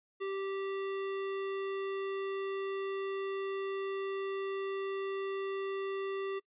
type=tone; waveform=square; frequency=390.2 Hz; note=G4; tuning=8 cents flat; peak=-35 dBFS; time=0.2-6.4 s; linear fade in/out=20 ms; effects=noise-tail reverb RT60 0.1 s tail -24 dB re dry + resampled to 8000 Hz